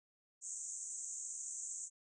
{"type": "band-pass noise", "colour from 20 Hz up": "pink", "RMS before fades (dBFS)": -45, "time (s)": [0.41, 1.9], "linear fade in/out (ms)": 50, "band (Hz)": [6400, 8200], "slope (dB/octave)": 96, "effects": []}